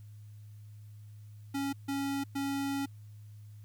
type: tone bursts at uneven times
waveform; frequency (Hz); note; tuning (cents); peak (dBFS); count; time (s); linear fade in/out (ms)
square; 277.2; C#4; 0; -32; 3; 1.54-1.73 / 1.88-2.24 / 2.35-2.86; 10
effects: added 105 Hz sine -47 dBFS peak until 3.64 s + white hiss -70 dBFS RMS until 3.64 s